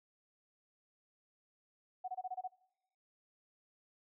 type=tone bursts; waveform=sine; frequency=740 Hz; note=F#5; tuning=in tune; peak=-37 dBFS; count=7; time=2.04-2.478 s; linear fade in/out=10 ms; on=42 ms; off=24 ms; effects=noise-tail reverb RT60 0.9 s tail -22 dB re dry